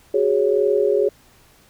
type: chord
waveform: sine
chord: F# suspended second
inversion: none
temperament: equal with one note detuned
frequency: 373.4 / 415.3 / 554.4 Hz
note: F#4 / G#4 / C#5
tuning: +16 / 0 / 0 cents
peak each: -21 / -17 / -21 dBFS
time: 0.14-1.09 s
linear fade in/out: 5 ms
effects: pink hiss -53 dBFS RMS until 1.69 s